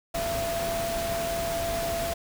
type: tone in noise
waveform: sine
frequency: 674 Hz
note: E5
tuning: 38 cents sharp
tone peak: -28 dBFS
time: 0.14-2.14 s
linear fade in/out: 10 ms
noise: pink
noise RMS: -33 dBFS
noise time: 0.14-2.14 s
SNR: +2 dB
effects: none